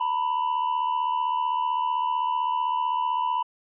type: tone pair together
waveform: triangle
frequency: 912.1 / 987.8 Hz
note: A#5 / B5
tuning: -38 / 0 cents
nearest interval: minor second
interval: 138 cents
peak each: -27 / -22 dBFS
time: 0-3.43 s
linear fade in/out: 10 ms
effects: resampled to 8000 Hz